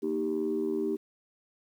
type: chord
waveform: sine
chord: Eb major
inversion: second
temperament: equal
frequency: 233.1 / 311.1 / 392 Hz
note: Bb3 / Eb4 / G4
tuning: 0 / 0 / 0 cents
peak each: -34 / -31 / -29 dBFS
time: 0.02-0.97 s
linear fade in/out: 20 ms
effects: tanh soft clip ceiling -21 dBFS + 10-bit